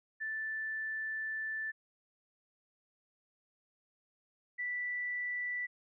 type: tone pair in turn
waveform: sine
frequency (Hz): 1760 / 1969.3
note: A6 / B6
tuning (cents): 0 / -5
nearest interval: major second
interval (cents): 195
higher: second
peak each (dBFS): -35 / -34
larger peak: second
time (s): 0.2-1.72 / 4.58-5.67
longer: first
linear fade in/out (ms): 20
effects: none

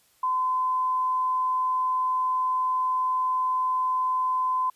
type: tone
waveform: sine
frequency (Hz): 1022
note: C6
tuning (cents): -41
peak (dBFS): -22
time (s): 0.23-4.7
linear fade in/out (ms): 5
effects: white hiss -63 dBFS RMS until 4.75 s + resampled to 32000 Hz

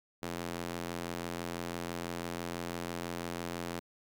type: tone with high-pass filter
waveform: square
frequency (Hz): 43.01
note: F1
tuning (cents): -26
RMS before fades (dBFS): -39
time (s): 0.22-3.8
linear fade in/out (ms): 10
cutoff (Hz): 230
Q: 0.72
effects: none

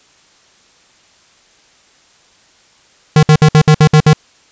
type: tone bursts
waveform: square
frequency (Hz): 153.3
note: D#3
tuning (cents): -25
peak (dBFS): -4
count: 8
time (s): 3.16-4.132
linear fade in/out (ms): 2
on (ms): 69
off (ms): 60
effects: white hiss -49 dBFS RMS until 4.51 s + resampled to 16000 Hz

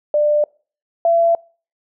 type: tone pair in turn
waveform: sine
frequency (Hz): 595 / 674.1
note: D5 / E5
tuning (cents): +22 / +39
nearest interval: major second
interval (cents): 217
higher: second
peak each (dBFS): -12 / -11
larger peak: second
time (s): 0.14-0.44 / 1.05-1.35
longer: neither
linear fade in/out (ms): 2
effects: noise-tail reverb RT60 0.4 s tail -25 dB re dry

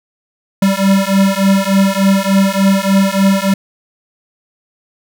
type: beating tone pair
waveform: square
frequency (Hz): 193.3 / 196.7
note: G3 / G3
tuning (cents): -24 / +6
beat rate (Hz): 3.4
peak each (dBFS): -13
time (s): 0.62-3.54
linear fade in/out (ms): 5
effects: none

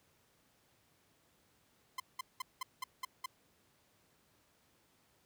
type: tone bursts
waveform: sawtooth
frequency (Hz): 1035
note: C6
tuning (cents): -19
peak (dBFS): -33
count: 7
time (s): 1.98-3.26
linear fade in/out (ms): 5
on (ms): 20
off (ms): 190
effects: pink hiss -71 dBFS RMS until 5.25 s + high-pass 80 Hz 12 dB/octave

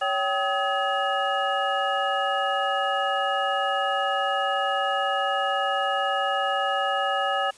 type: tone cluster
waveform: sine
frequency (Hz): 560 / 776 / 1269 / 1694 / 2866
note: C#5 / G5 / D#6 / G#6 / F7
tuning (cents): +18 / -18 / +34 / +34 / +44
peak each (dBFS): -29 / -26 / -28 / -30 / -32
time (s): 0.01-7.51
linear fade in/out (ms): 10
effects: white hiss -51 dBFS RMS until 7.57 s + resampled to 22050 Hz

